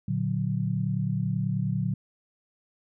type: chord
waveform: sine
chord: Bb augmented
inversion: none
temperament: equal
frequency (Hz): 116.54 / 146.83 / 185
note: Bb2 / D3 / F#3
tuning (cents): 0 / 0 / 0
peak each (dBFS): -29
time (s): 0.08-1.94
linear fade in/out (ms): 5
effects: none